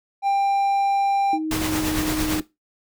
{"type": "tone", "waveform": "triangle", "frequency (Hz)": 793, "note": "G5", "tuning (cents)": 20, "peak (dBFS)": -15, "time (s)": [0.22, 1.39], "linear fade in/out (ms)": 50}
{"type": "tone with pitch glide", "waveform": "sine", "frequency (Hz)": [314.2, 309.5], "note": ["D#4", "D#4"], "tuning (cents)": [17, -9], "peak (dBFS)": -23, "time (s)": [1.33, 2.41], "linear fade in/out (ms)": 2, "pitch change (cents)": -26, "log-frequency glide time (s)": [1.6, 1.9]}
{"type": "noise with tremolo", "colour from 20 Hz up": "pink", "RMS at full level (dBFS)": -24, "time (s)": [1.51, 2.4], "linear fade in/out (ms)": 2, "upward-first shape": "triangle", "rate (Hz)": 8.9, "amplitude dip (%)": 50}
{"effects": ["noise-tail reverb RT60 0.2 s tail -17 dB re dry"]}